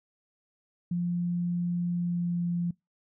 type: tone with pitch glide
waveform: sine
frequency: 174.61 to 173.3 Hz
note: F3 to F3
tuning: 0 to -13 cents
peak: -26 dBFS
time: 0.91-2.71 s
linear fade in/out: 5 ms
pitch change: -13 cents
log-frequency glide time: 1.91-2.46 s
effects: noise-tail reverb RT60 0.2 s tail -25 dB re dry